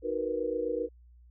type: chord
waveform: sine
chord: B major seventh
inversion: first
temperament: equal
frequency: 311.1 / 370 / 466.2 / 493.9 Hz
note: D#4 / F#4 / A#4 / B4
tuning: 0 / 0 / 0 / 0 cents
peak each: -37 / -38 / -32 / -33 dBFS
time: 0.02-0.89 s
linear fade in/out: 50 ms
effects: added 60 Hz sine -53 dBFS peak until 1.3 s